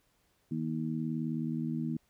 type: harmonic tone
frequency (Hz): 79.1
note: D#2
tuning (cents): +29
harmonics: 2 / 3 / 4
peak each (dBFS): -35 / -34 / -39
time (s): 0.51-1.97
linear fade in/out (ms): 5
effects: pink hiss -72 dBFS RMS until 2.09 s